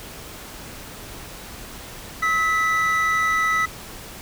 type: tone pair together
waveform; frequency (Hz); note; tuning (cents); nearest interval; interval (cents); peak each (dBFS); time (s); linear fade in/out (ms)
triangle; 1286.7 / 1975.5; E6 / B6; -42 / 0; perfect fifth; 742; -19; 2.22-3.66; 10
effects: pink hiss -38 dBFS RMS until 4.21 s